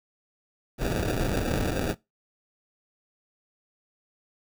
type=noise with sample-and-hold; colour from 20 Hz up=pink; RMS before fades=-27 dBFS; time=0.78-1.95 s; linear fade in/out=50 ms; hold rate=1050 Hz; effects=noise-tail reverb RT60 0.2 s tail -21 dB re dry